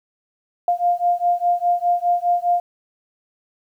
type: beating tone pair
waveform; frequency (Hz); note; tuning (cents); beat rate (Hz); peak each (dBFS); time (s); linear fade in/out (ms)
sine; 700 / 704.9; F5 / F5; +4 / +16; 4.9; -19; 0.68-2.6; 2
effects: 9-bit